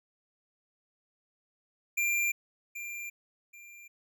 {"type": "tone with echo", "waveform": "square", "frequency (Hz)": 2380, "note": "D7", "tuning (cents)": 22, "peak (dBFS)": -27, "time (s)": [1.97, 2.32], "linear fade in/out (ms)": 10, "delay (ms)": 780, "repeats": 2, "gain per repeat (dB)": -11, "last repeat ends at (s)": 3.88, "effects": []}